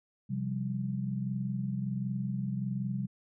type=chord; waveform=sine; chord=C suspended fourth; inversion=none; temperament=equal; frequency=130.81 / 174.61 / 196 Hz; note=C3 / F3 / G3; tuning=0 / 0 / 0 cents; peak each=-34 / -39 / -34 dBFS; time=0.29-3.07 s; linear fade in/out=20 ms; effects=none